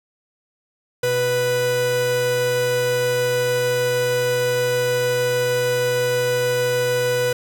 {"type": "tone pair together", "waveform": "45% pulse", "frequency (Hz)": [125.09, 493.9], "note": ["B2", "B4"], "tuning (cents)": [23, 0], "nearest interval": "2 octaves", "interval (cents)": 2377, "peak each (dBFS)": [-28, -18], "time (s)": [1.03, 7.33], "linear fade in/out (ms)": 5, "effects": ["8-bit"]}